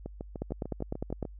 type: two click trains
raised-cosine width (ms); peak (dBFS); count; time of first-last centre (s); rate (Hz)
2; -24 / -19; 9 / 9; 0.06-1.252 / 0.42-1.227; 6.71 / 9.91
effects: added 50 Hz sine -44 dBFS peak until 1.39 s